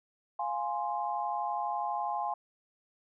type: chord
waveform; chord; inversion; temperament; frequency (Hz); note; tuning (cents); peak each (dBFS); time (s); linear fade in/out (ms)
sine; F minor; none; equal; 698.5 / 830.6 / 1046.5; F5 / Ab5 / C6; 0 / 0 / 0; -36 / -33 / -36; 0.39-2.34; 5
effects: none